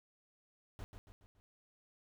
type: noise with echo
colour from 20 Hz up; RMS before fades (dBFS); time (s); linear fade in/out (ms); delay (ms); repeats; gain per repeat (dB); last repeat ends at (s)
brown; -45; 0.79-0.84; 0; 140; 4; -6; 1.4
effects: none